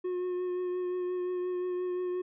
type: tone with vibrato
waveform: triangle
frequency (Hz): 361.3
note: F#4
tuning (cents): -41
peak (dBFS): -28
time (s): 0.04-2.22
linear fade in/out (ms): 10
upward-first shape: triangle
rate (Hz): 5.7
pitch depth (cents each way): 20
effects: resampled to 8000 Hz